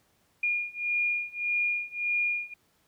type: beating tone pair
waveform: sine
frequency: 2424 / 2425.7 Hz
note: D#7 / D#7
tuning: -46 / -45 cents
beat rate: 1.7 Hz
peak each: -30 / -29 dBFS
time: 0.43-2.54 s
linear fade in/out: 5 ms
effects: pink hiss -68 dBFS RMS until 2.87 s + high-pass 60 Hz 12 dB/octave

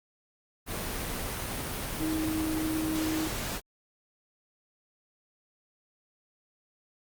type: tone in noise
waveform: sine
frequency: 315.2 Hz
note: D#4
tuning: 23 cents sharp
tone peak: -28 dBFS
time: 1.98-3.3 s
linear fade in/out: 50 ms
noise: pink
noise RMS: -34 dBFS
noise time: 0.66-3.61 s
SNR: +3 dB
effects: Opus 32 kbps

